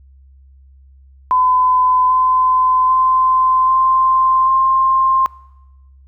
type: tone with pitch steps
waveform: sine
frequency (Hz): 1013 / 1023.6 / 1034.3 / 1045.1 / 1056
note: B5 / C6 / C6 / C6 / C6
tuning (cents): +44 / -38 / -20 / -2 / +16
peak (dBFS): -10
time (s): 1.31-5.26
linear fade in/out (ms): 0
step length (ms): 790
effects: noise-tail reverb RT60 1.0 s tail -22 dB re dry + added 67 Hz sine -42 dBFS peak until 6.07 s